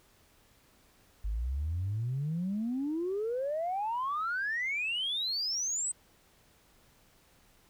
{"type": "exponential sweep", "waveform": "sine", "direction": "up", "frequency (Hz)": [49, 8280], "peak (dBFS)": -29, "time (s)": [1.24, 5.92], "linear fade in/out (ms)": 10, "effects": ["tanh soft clip ceiling -26 dBFS", "pink hiss -64 dBFS RMS until 7.69 s"]}